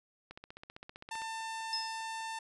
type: click train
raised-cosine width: 0.3 ms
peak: -31 dBFS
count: 15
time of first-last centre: 0.31-1.219 s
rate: 15.4 Hz
type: tone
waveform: sawtooth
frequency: 895 Hz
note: A5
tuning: 29 cents sharp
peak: -34 dBFS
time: 1.11-2.39 s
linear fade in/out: 5 ms
type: tone with exponential decay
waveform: sine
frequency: 5160 Hz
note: E8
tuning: 38 cents flat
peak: -30 dBFS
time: 1.73-2.14 s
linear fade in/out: 1 ms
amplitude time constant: 89 ms
effects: resampled to 24000 Hz